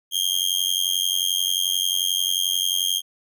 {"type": "tone with amplitude modulation", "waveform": "sawtooth", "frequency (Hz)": 3221, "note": "G7", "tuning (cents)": 46, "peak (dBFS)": -13, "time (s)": [0.11, 3.02], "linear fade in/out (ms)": 50, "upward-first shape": "sine", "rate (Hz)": 91.3, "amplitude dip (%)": 100, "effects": []}